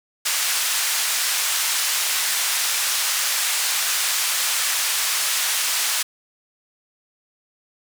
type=band-pass noise; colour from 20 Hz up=white; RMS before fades=-22 dBFS; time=0.25-6.03 s; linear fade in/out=10 ms; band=1100 to 10000 Hz; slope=12 dB/octave; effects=none